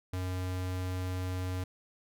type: tone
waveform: square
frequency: 91.9 Hz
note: F#2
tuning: 11 cents flat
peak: -33 dBFS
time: 0.13-1.64 s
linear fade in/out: 5 ms
effects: none